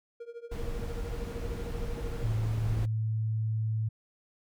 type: tone with tremolo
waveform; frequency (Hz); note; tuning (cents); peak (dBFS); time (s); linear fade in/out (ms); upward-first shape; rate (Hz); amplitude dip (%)
triangle; 470; A#4; +14; -35; 0.2-2.26; 5; triangle; 13; 95
type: noise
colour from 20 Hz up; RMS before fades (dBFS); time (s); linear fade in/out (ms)
brown; -35; 0.51-2.86; 10
type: tone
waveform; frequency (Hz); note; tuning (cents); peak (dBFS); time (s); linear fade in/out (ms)
sine; 110; A2; 0; -27; 2.23-3.89; 10
effects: none